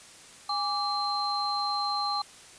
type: tone cluster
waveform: sine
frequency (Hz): 818 / 1166 / 4130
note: G#5 / D6 / C8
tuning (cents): -26 / -13 / -23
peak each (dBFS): -31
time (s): 0.49-2.22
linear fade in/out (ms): 5
effects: white hiss -50 dBFS RMS until 2.58 s + resampled to 22050 Hz